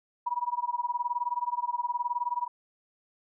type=tone with tremolo; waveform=sine; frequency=967 Hz; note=B5; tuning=37 cents flat; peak=-24 dBFS; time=0.26-2.48 s; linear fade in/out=10 ms; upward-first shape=sine; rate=19 Hz; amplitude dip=95%; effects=none